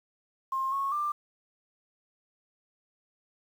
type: tone with pitch steps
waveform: sine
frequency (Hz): 1063 / 1098 / 1187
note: C6 / C#6 / D6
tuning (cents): +27 / -17 / +18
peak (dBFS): -27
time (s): 0.52-1.12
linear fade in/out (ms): 5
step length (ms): 200
effects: 9-bit